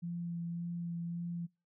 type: tone with vibrato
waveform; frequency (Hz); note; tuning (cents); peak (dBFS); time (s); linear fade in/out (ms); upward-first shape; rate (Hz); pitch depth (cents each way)
sine; 171; F3; -36; -36; 0.02-1.47; 20; sine; 1.8; 13
effects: noise-tail reverb RT60 0.3 s tail -26 dB re dry